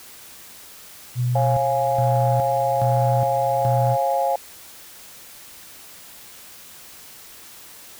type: tone with tremolo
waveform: sine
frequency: 123.47 Hz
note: B2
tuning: in tune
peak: -18 dBFS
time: 1.15-3.97 s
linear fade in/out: 50 ms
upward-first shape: square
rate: 1.2 Hz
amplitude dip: 75%
type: chord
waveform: sine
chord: Db major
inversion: none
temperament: equal with one note detuned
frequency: 541.7 / 698.5 / 830.6 Hz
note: Db5 / F5 / Ab5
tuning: -40 / 0 / 0 cents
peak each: -22 dBFS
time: 1.35-4.36 s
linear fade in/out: 5 ms
effects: tanh soft clip ceiling -8 dBFS + white hiss -43 dBFS RMS until 7.99 s